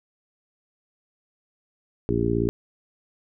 harmonic tone, 57.6 Hz, A#1, 20 cents flat, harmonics 1 / 2 / 3 / 4 / 5 / 6 / 7, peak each -31 / -27 / -31 / -29 / -29 / -27 / -26 dBFS, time 2.09-2.49 s, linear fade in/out 0 ms, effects none

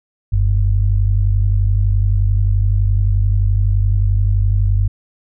sine tone pair together, 46.38 / 98 Hz, F#1 / G2, +5 / 0 cents, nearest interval octave + minor second, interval 1295 cents, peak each -14 dBFS, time 0.32-4.88 s, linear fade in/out 10 ms, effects none

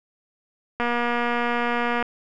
click train, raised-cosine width 0.5 ms, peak -10 dBFS, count 294, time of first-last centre 0.8-2.026 s, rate 239 Hz, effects none

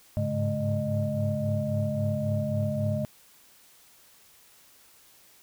sine tone cluster, 102.3 / 106 / 140.9 / 212.1 / 612 Hz, G#2 / G#2 / C#3 / G#3 / D#5, -26 / +36 / +29 / +37 / -29 cents, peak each -31 dBFS, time 0.17-3.05 s, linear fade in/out 0 ms, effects tanh soft clip ceiling -15 dBFS + white hiss -57 dBFS RMS until 5.42 s

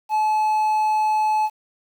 triangle tone, 860 Hz, A5, 40 cents flat, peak -15 dBFS, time 0.09-1.5 s, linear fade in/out 50 ms, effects 8-bit

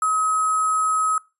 sine tone with sample-and-hold, 1274 Hz, D#6, 41 cents sharp, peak -17 dBFS, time 0.02-1.18 s, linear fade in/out 2 ms, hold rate 8820 Hz, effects noise-tail reverb RT60 0.3 s tail -24 dB re dry + resampled to 32000 Hz

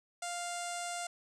sawtooth tone with low-pass filter, 699 Hz, F5, 1 cent sharp, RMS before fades -39 dBFS, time 0.22-1.07 s, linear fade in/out 5 ms, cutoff 8200 Hz, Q 4.3, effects none

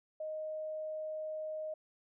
sine tone, 622.3 Hz, D#5, in tune, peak -37 dBFS, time 0.2-1.74 s, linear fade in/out 5 ms, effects none

